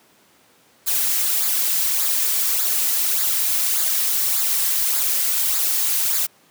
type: noise with flanger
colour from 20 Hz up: blue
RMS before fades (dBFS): -20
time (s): 0.86-6.27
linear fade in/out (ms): 20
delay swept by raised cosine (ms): 0.34 to 3.34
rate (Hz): 1.7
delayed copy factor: -0.6
effects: pink hiss -55 dBFS RMS until 6.5 s + high-pass 200 Hz 12 dB/octave